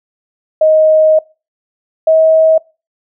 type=tone pair in turn; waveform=sine; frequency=626 / 638.8 Hz; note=D#5 / D#5; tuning=+10 / +45 cents; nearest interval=unison; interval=35 cents; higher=second; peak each=-5 dBFS; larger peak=neither; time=0.61-1.19 / 2.07-2.58 s; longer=first; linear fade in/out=5 ms; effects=noise-tail reverb RT60 0.3 s tail -23 dB re dry